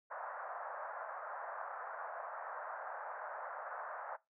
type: band-pass noise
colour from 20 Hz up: pink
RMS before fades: -45 dBFS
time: 0.1-4.17 s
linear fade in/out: 20 ms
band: 590 to 1600 Hz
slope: 48 dB/octave
effects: noise-tail reverb RT60 0.2 s tail -20 dB re dry